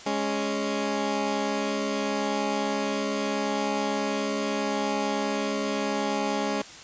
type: tone pair together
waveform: 15% pulse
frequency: 207.7 / 277.2 Hz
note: G#3 / C#4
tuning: 0 / 0 cents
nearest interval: perfect fourth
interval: 500 cents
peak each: -22 dBFS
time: 0.06-6.62 s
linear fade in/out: 5 ms
effects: white hiss -44 dBFS RMS until 6.83 s + resampled to 16000 Hz